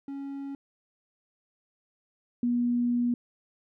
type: tone pair in turn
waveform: triangle / sine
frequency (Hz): 277.2 / 241.5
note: C#4 / B3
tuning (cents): 0 / -39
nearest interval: major second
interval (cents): 239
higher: first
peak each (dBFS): -32 / -23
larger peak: second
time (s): 0.08-0.55 / 2.43-3.14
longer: second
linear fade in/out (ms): 2
effects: none